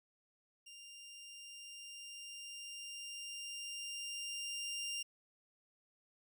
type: tone with level ramp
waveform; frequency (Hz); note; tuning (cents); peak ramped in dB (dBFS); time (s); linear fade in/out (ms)
20% pulse; 2794; F7; 0; -48 to -34; 0.66-5.03; 10
effects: none